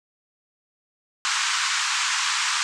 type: band-pass noise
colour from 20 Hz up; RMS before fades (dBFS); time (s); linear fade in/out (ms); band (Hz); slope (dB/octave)
pink; -24; 1.25-2.63; 0; 1000 to 8000; 48
effects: none